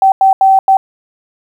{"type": "tone bursts at uneven times", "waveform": "sine", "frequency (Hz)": 771, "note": "G5", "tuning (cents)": -29, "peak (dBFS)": -4, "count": 4, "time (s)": [[0.02, 0.12], [0.21, 0.33], [0.41, 0.59], [0.68, 0.77]], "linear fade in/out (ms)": 2, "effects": ["7-bit"]}